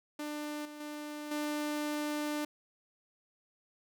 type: tone with level steps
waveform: sawtooth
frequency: 298 Hz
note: D4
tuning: 25 cents sharp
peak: -33 / -41 / -36 / -29 dBFS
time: 0.19-2.45 s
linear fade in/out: 5 ms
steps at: 0.65 / 0.8 / 1.31 s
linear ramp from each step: 5 ms
effects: none